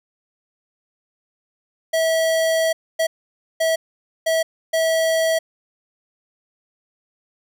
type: tone bursts at uneven times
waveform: square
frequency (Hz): 649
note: E5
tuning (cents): -27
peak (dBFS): -17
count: 5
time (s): 1.93-2.73 / 2.99-3.07 / 3.6-3.76 / 4.26-4.43 / 4.73-5.39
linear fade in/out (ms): 10
effects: none